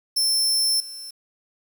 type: tone with level steps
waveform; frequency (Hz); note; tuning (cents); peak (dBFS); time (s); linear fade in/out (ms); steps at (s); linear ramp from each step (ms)
sawtooth; 5340; E8; +22; -16 / -32; 0.16-1.11; 10; 0.8; 2
effects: 8-bit